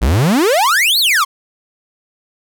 45% pulse exponential two-way sweep, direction up then down, 52.1 to 4597 to 1023 Hz, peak -10 dBFS, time 0.01-1.25 s, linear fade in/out 20 ms, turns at 0.99 s, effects none

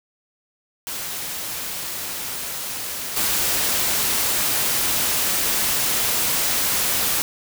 white noise with level steps, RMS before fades -29 / -21 dBFS, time 0.87-7.22 s, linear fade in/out 0 ms, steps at 3.16 s, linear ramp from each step 10 ms, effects none

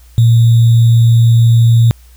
sine tone with sample-and-hold, 115.8 Hz, A#2, 11 cents flat, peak -4 dBFS, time 0.18-1.91 s, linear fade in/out 0 ms, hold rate 3675 Hz, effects added 60 Hz sine -38 dBFS peak until 2.16 s + white hiss -49 dBFS RMS until 2.16 s

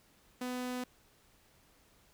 sawtooth tone, 250 Hz, B3, 21 cents sharp, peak -32 dBFS, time 0.41-0.84 s, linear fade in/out 5 ms, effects pink hiss -66 dBFS RMS until 2.13 s

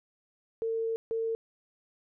sine tone bursts at uneven times, 452.1 Hz, A4, 47 cents sharp, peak -28 dBFS, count 2, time 0.62-0.96 / 1.11-1.35 s, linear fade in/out 0 ms, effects none

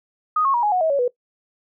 sine tone with pitch steps, 1244.5 / 1089.7 / 954.1 / 835.4 / 731.5 / 640.5 / 560.8 / 491 Hz, D#6 / C#6 / A#5 / G#5 / F#5 / E5 / C#5 / B4, 0 / -30 / +40 / +10 / -20 / -50 / +20 / -10 cents, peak -16 dBFS, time 0.36-1.08 s, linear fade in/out 5 ms, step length 90 ms, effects noise-tail reverb RT60 0.1 s tail -20 dB re dry

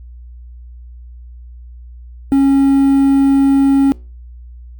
triangle tone with quantisation, 274.3 Hz, C#4, 18 cents flat, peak -6 dBFS, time 2.32-3.92 s, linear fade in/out 0 ms, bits 6, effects added 60 Hz sine -32 dBFS peak until 4.79 s + Opus 48 kbps

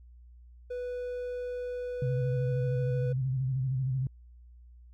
triangle tone, 493.9 Hz, B4, in tune, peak -31 dBFS, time 0.7-3.13 s, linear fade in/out 10 ms
sine tone with vibrato, 130.9 Hz, C3, 1 cent sharp, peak -27 dBFS, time 2.02-4.07 s, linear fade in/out 2 ms, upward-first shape square, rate 13 Hz, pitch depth 51 cents each way
effects added 60 Hz sine -50 dBFS peak until 4.93 s

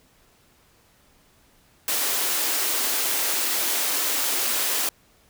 white high-pass noise, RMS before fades -24 dBFS, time 1.88-4.89 s, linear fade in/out 2 ms, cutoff 250 Hz, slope 48 dB/octave, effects pink hiss -59 dBFS RMS until 5.29 s

